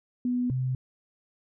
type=tone pair in turn; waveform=sine; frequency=246.9 / 128.69 Hz; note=B3 / C3; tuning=0 / -28 cents; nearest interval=major seventh; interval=1128 cents; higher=first; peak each=-24 / -25 dBFS; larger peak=first; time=0.25-0.5 / 0.5-0.75 s; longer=neither; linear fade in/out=2 ms; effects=none

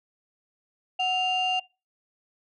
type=tone pair together; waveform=sine; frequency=740 / 2794 Hz; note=F#5 / F7; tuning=0 / 0 cents; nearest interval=octave + major seventh; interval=2300 cents; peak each=-24 dBFS; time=0.99-1.6 s; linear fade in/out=10 ms; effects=noise-tail reverb RT60 0.3 s tail -24 dB re dry + tanh soft clip ceiling -19 dBFS

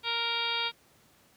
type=harmonic tone; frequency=466.2 Hz; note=A#4; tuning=in tune; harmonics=1 / 2 / 3 / 4 / 5 / 6 / 7 / 8 / 9 / 10; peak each=-43 / -36 / -37 / -45 / -35 / -39 / -35 / -34 / -46 / -40 dBFS; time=0.03-0.72 s; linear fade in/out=50 ms; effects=pink hiss -62 dBFS RMS until 1.36 s + high-pass 80 Hz 12 dB/octave

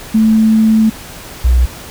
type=tone pair in turn; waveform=sine; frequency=220 / 61.74 Hz; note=A3 / B1; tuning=0 / 0 cents; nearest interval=octave + minor seventh; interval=2200 cents; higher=first; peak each=-6 dBFS; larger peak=neither; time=0.14-0.9 / 1.44-1.66 s; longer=first; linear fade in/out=10 ms; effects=pink hiss -31 dBFS RMS until 1.9 s

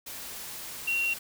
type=tone in noise; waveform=sine; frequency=2745 Hz; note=F7; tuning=31 cents flat; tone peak=-25 dBFS; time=0.87-1.14 s; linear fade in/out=10 ms; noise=white; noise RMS=-40 dBFS; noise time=0.06-1.19 s; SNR=+12 dB; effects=none

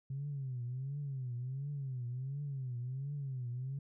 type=tone with vibrato; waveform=sine; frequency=132.3 Hz; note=C3; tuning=20 cents sharp; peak=-36 dBFS; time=0.1-3.79 s; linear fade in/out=5 ms; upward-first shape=triangle; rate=1.4 Hz; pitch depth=180 cents each way; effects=tanh soft clip ceiling -32 dBFS

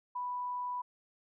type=tone; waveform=sine; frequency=987.8 Hz; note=B5; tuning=in tune; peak=-34 dBFS; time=0.15-0.82 s; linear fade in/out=10 ms; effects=none

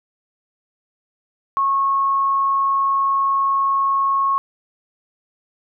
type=tone; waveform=sine; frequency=1095 Hz; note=C#6; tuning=22 cents flat; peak=-15 dBFS; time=1.57-4.38 s; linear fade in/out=0 ms; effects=none

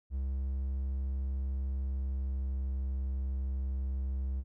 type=tone with pitch glide; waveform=triangle; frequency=66.7 to 66.16 Hz; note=C2 to C2; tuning=+34 to +20 cents; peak=-29 dBFS; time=0.1-4.44 s; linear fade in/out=50 ms; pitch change=-14 cents; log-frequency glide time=1.75-2.67 s; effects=none

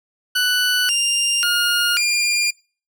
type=tone with pitch steps; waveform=20% pulse; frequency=1487 / 2796 / 1424 / 2403 Hz; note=F#6 / F7 / F6 / D7; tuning=+8 / +1 / +33 / +39 cents; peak=-11 dBFS; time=0.35-2.51 s; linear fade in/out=10 ms; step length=540 ms; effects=noise-tail reverb RT60 0.4 s tail -26 dB re dry

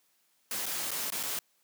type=noise with dropouts; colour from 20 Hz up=white; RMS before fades=-34 dBFS; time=0.51-1.39 s; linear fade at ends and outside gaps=2 ms; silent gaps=0.658-0.663 / 0.908-0.914 / 1.103-1.121 / 1.23-1.234 s; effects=white hiss -71 dBFS RMS until 1.63 s + high-pass 150 Hz 12 dB/octave

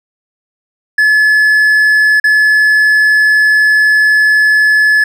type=tone with dropouts; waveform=triangle; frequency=1716 Hz; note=A6; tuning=44 cents flat; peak=-4 dBFS; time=0.98-5.04 s; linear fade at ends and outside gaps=5 ms; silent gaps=2.2-2.24 s; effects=none

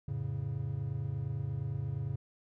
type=chord; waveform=triangle; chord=F augmented; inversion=none; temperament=equal; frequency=87.31 / 110 / 138.59 Hz; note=F2 / A2 / C#3; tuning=0 / 0 / 0 cents; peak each=-40 / -35 / -34 dBFS; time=0.08-2.16 s; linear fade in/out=5 ms; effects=none

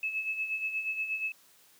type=tone with tremolo; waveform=sine; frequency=2598 Hz; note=E7; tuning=26 cents flat; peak=-28 dBFS; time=0.03-1.32 s; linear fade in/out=2 ms; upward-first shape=sine; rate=8.4 Hz; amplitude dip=60%; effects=white hiss -61 dBFS RMS until 1.79 s + high-pass 100 Hz 12 dB/octave

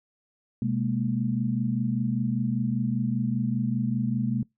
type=tone cluster; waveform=sine; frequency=127.2 / 207.4 / 232.5 Hz; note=C3 / G#3 / A#3; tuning=-48 / -2 / -4 cents; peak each=-28 dBFS; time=0.62-4.43 s; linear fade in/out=2 ms; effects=noise-tail reverb RT60 0.2 s tail -26 dB re dry

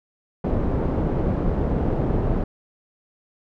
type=low-pass noise; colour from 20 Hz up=pink; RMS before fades=-22 dBFS; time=0.44-2.44 s; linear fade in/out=5 ms; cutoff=550 Hz; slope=12 dB/octave; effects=none

